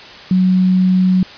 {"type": "tone", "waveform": "sine", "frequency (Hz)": 185, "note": "F#3", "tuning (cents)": 0, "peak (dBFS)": -9, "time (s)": [0.31, 1.23], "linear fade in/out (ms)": 2, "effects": ["white hiss -35 dBFS RMS until 1.37 s", "resampled to 11025 Hz"]}